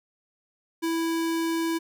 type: tone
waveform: square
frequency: 329.6 Hz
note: E4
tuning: in tune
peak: -25 dBFS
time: 0.82-1.79 s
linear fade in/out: 20 ms
effects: none